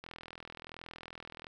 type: click train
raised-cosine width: 0.3 ms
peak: -29 dBFS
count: 60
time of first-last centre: 0.04-1.469 s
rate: 41.3 Hz
effects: none